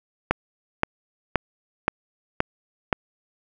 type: click train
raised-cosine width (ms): 0.5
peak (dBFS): -3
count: 6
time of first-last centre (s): 0.31-2.928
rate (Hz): 1.91
effects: none